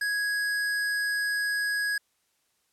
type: tone with hard clipping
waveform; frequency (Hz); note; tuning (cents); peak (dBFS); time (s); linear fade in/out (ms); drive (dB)
sine; 1661.2; G#6; 0; -27; 0.01-1.98; 5; 16
effects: white hiss -72 dBFS RMS until 2.72 s + low-pass 12000 Hz 12 dB/octave